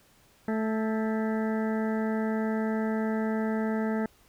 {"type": "harmonic tone with a mistuned harmonic", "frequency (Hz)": 219.2, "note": "A3", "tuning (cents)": -6, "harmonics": [1, 2, 3, 4, 6, 7, 8, 9], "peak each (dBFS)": [-27, -33, -37, -39, -43, -44, -45, -46], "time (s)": [0.48, 4.06], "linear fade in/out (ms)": 2, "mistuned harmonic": 7, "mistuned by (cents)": 61, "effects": ["pink hiss -61 dBFS RMS until 4.28 s"]}